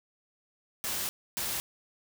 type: noise bursts at uneven times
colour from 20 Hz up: white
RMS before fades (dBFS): -33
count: 2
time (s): 0.84-1.09 / 1.37-1.6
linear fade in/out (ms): 0
effects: none